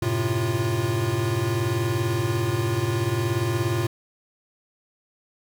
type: tone cluster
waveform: square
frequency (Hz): 93.9 / 110.9 / 131.5 / 349.4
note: F#2 / A2 / C3 / F4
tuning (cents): +26 / +14 / +9 / +1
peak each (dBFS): -33 / -26 / -29 / -28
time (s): 0.02-3.87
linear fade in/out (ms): 5
effects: none